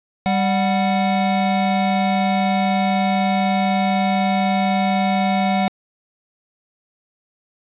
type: tone pair together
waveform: square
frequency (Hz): 196 / 740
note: G3 / F#5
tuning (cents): 0 / 0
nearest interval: octave + major seventh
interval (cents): 2300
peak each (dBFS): -19 / -20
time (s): 0.26-5.68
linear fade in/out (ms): 0
effects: resampled to 8000 Hz + 9-bit